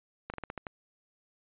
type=slowing click train; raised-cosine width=0.5 ms; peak=-22 dBFS; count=7; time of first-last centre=0.3-0.668 s; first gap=38 ms; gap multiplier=1.19; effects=resampled to 8000 Hz